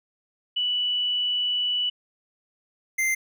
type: tone pair in turn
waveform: sine / square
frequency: 2960 / 2086 Hz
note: F#7 / C7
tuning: 0 / -6 cents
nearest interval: tritone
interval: 606 cents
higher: first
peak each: -22 dBFS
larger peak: neither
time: 0.56-1.9 / 2.98-3.15 s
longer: first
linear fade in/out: 10 ms
effects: none